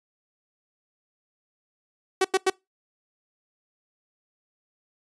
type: tone bursts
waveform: sawtooth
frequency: 379 Hz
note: F#4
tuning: 42 cents sharp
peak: -14 dBFS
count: 3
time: 2.21-2.5 s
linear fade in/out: 5 ms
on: 36 ms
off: 91 ms
effects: noise-tail reverb RT60 0.2 s tail -24 dB re dry + resampled to 24000 Hz